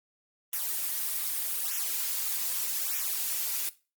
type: noise with flanger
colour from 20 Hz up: blue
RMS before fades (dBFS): -31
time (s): 0.53-3.69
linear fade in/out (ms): 2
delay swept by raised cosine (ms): 0.22 to 5.52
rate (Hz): 0.82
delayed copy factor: -0.85
effects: noise-tail reverb RT60 0.3 s tail -18 dB re dry + Opus 24 kbps